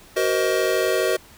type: chord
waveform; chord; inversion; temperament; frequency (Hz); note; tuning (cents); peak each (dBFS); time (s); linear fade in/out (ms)
square; C half-diminished seventh; second; just; 376.7 / 470.9 / 523.3 / 627.9; Gb4 / Bb4 / C5 / Eb5; +31 / +18 / 0 / +16; -24 / -25 / -27 / -25; 0.16-1.17; 10
effects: pink hiss -48 dBFS RMS until 1.37 s

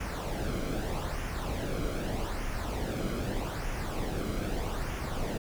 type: noise with flanger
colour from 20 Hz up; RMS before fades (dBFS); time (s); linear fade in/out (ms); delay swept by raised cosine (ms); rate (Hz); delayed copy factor
brown; -33; 0-5.38; 10; 0.24 to 1.13; 0.81; -0.55
effects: none

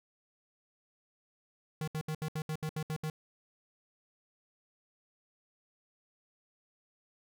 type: tone bursts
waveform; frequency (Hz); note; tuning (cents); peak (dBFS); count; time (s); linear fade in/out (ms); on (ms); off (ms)
square; 155.56; D#3; 0; -34; 10; 1.81-3.1; 2; 66; 70
effects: none

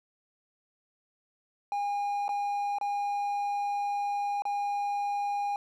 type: tone with dropouts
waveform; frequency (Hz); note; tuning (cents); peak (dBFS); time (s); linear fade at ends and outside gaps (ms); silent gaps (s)
triangle; 813; G#5; -37; -26; 1.72-5.56; 1; 2.281-2.291 / 2.785-2.812 / 4.421-4.453
effects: none

